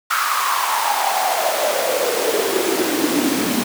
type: noise with high-pass filter sweep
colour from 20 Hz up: pink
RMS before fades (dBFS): -19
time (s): 0.1-3.64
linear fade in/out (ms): 10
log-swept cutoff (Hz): 1300 to 230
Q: 5.8
effects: none